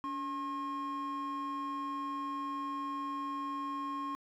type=tone pair together; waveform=triangle; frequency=284.9 / 1075.6 Hz; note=C#4 / C6; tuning=+48 / +47 cents; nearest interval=octave + major seventh; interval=2299 cents; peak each=-37 / -33 dBFS; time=0.04-4.15 s; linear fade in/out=0 ms; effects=tanh soft clip ceiling -31 dBFS